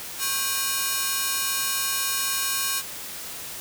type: ring-modulated tone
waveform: 5% pulse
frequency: 1340 Hz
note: E6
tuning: 28 cents sharp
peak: -9 dBFS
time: 0.18-2.83 s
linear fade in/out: 50 ms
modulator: 244 Hz
effects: white hiss -36 dBFS RMS until 3.6 s